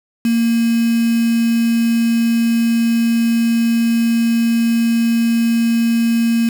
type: tone with quantisation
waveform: sine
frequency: 231.1 Hz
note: A#3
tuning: 15 cents flat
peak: -12 dBFS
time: 0.25-6.49 s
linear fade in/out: 2 ms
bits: 4
effects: none